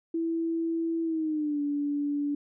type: tone with pitch glide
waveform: sine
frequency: 330 to 288.9 Hz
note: E4 to D4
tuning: +2 to -28 cents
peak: -26 dBFS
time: 0.14-2.35 s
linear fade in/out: 5 ms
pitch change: -230 cents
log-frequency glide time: 1.03-1.61 s
effects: none